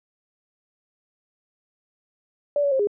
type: tone with pitch steps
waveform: sine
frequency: 579 / 566 / 532 / 410.2 Hz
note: D5 / C#5 / C5 / G#4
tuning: -25 / +36 / +29 / -21 cents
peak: -18 dBFS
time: 2.56-2.872 s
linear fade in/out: 2 ms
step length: 78 ms
effects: none